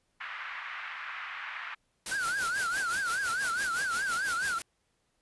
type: band-pass noise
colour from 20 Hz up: white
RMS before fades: -40 dBFS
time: 0.2-1.75 s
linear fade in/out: 10 ms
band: 1100 to 2200 Hz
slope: 24 dB/octave
type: noise with tremolo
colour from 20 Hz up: white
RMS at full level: -35 dBFS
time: 2.06-4.62 s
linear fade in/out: 2 ms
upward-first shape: sine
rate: 5.9 Hz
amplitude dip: 65%
type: tone with vibrato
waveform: triangle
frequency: 1480 Hz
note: F#6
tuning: in tune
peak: -27 dBFS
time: 2.11-4.59 s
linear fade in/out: 10 ms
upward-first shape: triangle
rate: 4.8 Hz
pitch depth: 200 cents each way
effects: pink hiss -75 dBFS RMS until 5.21 s + resampled to 24000 Hz